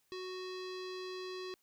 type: tone with low-pass filter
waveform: square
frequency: 370 Hz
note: F#4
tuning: in tune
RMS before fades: -43 dBFS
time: 0.12-1.54 s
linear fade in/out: 0 ms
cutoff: 4500 Hz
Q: 3.4
effects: white hiss -75 dBFS RMS until 1.62 s